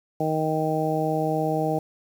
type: harmonic tone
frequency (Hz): 156.7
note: D#3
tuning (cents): +13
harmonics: 1 / 2 / 3 / 4 / 5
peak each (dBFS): -28 / -28 / -28 / -28 / -28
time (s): 0.2-1.79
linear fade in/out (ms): 5
effects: 8-bit